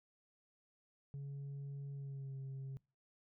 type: tone with pitch glide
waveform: sine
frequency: 140 to 134.76 Hz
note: C#3 to C#3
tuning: +18 to -49 cents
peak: -40 dBFS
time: 1.14-2.77 s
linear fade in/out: 0 ms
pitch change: -67 cents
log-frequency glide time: 1.93-2.37 s
effects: noise-tail reverb RT60 0.3 s tail -25 dB re dry + tanh soft clip ceiling -42 dBFS

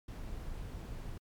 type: noise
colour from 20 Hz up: brown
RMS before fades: -42 dBFS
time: 0.08-1.18 s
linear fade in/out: 5 ms
effects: MP3 96 kbps

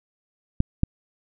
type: clicks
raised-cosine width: 5 ms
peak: -6 dBFS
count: 2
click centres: 0.604 / 0.834 s
effects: none

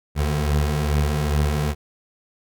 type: beating tone pair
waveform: 25% pulse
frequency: 73.42 / 75.82 Hz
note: D2 / D#2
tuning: 0 / -44 cents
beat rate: 2.4 Hz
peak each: -16 / -22 dBFS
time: 0.15-1.75 s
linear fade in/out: 50 ms
effects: none

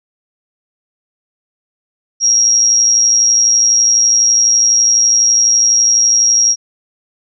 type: tone with amplitude modulation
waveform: sine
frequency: 5630 Hz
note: F8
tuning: 13 cents sharp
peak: -5 dBFS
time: 2.2-6.56 s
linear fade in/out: 50 ms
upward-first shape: sine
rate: 112 Hz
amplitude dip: 55%
effects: none

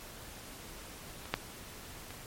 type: clicks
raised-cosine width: 0.3 ms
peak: -30 / -12 / -29 dBFS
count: 3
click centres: 1.256 / 1.34 / 2.106 s
effects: pink hiss -48 dBFS RMS until 2.26 s + MP3 64 kbps

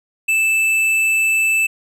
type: tone with tanh clipping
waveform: sine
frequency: 2637 Hz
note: E7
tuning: in tune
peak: -15 dBFS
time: 0.28-1.67 s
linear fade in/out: 10 ms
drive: 11 dB
effects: none

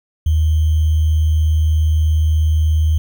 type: tone with sample-and-hold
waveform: sine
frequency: 78.4 Hz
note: D#2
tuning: 14 cents sharp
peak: -11 dBFS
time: 0.26-2.98 s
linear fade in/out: 5 ms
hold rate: 3150 Hz
effects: none

